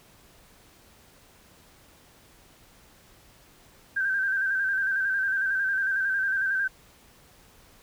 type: tone with vibrato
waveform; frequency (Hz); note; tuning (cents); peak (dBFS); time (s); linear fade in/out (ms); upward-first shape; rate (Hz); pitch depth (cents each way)
sine; 1568; G6; 0; -23; 3.96-6.68; 10; square; 11; 39
effects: pink hiss -56 dBFS RMS until 7.82 s